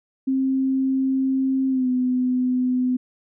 sine tone with pitch glide, 265.3 to 252.4 Hz, C4 to B3, +24 to +38 cents, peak -18 dBFS, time 0.27-2.97 s, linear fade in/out 10 ms, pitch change -86 cents, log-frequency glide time 1.69-1.88 s, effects none

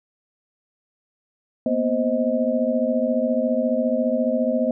sine tone cluster, 235.4 / 249.9 / 523 / 628 Hz, A#3 / B3 / C5 / D#5, +17 / +21 / -1 / +16 cents, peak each -24 dBFS, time 1.66-4.71 s, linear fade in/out 2 ms, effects none

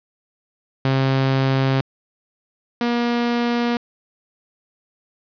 sawtooth tone pair in turn, 133.8 / 238.4 Hz, C3 / A#3, +39 / +39 cents, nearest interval minor seventh, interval 1000 cents, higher second, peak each -12 / -14 dBFS, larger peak first, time 0.85-1.81 / 2.81-3.77 s, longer neither, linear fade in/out 2 ms, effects resampled to 11025 Hz + 7-bit

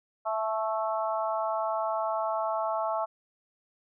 harmonic tone with a mistuned harmonic, 220 Hz, A3, in tune, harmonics 3 / 4 / 5 / 6, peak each -30 / -32 / -34 / -36 dBFS, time 0.25-3.06 s, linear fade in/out 20 ms, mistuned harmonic 4, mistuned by -19 cents, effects none

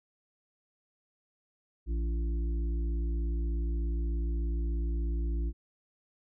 harmonic tone, 56.7 Hz, A#1, 47 cents flat, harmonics 1 / 3 / 5 / 6, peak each -28 / -45 / -45 / -45 dBFS, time 1.86-5.53 s, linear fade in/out 50 ms, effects none

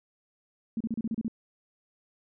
sine tone bursts, 225.3 Hz, A3, 41 cents sharp, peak -27 dBFS, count 8, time 0.77-1.281 s, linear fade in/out 2 ms, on 35 ms, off 33 ms, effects none

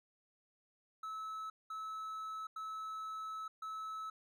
triangle tone bursts at uneven times, 1300 Hz, E6, 24 cents flat, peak -39 dBFS, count 4, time 1.03-1.5 / 1.7-2.47 / 2.56-3.48 / 3.62-4.1 s, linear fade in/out 5 ms, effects none

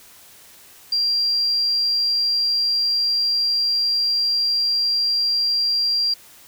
sine tone, 4753 Hz, D8, 20 cents sharp, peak -17 dBFS, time 0.92-6.14 s, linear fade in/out 5 ms, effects white hiss -47 dBFS RMS until 6.47 s

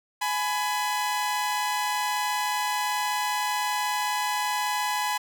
sawtooth tone pair together, 839.2 / 998 Hz, G#5 / B5, +18 / +18 cents, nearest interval minor third, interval 300 cents, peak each -24 dBFS, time 0.21-5.18 s, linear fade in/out 10 ms, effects none

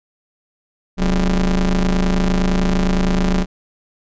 40% pulse ring-modulated tone, 79.6 Hz, D#2, 40 cents sharp, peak -10 dBFS, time 0.97-3.46 s, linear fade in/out 50 ms, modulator 105 Hz, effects resampled to 16000 Hz

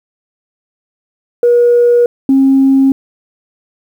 sine tone pair in turn, 480 / 269.4 Hz, B4 / C#4, -49 / -49 cents, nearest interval minor seventh, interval 1000 cents, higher first, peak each -4 dBFS, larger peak neither, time 1.43-2.06 / 2.29-2.92 s, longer neither, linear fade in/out 2 ms, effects tanh soft clip ceiling -1 dBFS + 7-bit

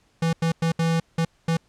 square tone bursts at uneven times, 164.81 Hz, E3, in tune, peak -20 dBFS, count 6, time 0.22-0.33 / 0.42-0.52 / 0.62-0.72 / 0.79-1 / 1.18-1.25 / 1.48-1.57 s, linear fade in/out 5 ms, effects pink hiss -63 dBFS RMS until 1.68 s + low-pass 8000 Hz 12 dB/octave

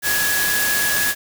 sine tone in noise, 1676 Hz, G#6, 15 cents sharp, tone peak -20 dBFS, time 0.02-1.15 s, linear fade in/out 50 ms, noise white, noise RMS -21 dBFS, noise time 0.02-1.15 s, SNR -2 dB, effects none

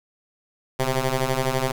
10% pulse ring-modulated tone, 130.5 Hz, C3, 4 cents flat, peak -10 dBFS, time 0.79-1.72 s, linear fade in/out 10 ms, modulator 267 Hz, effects none

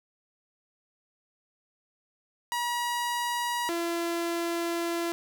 sawtooth tone pair in turn, 960 / 339.4 Hz, B5 / F4, -49 / -49 cents, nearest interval octave + tritone, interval 1800 cents, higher first, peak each -24 dBFS, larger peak neither, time 2.52-3.69 / 3.69-5.12 s, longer second, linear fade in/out 0 ms, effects none

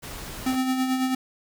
pink noise, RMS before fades -37 dBFS, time 0.02-0.57 s, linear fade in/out 20 ms
square tone with tremolo, 259.1 Hz, C4, 17 cents flat, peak -21 dBFS, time 0.46-1.15 s, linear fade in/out 5 ms, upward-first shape sine, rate 9.1 Hz, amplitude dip 45%
effects none

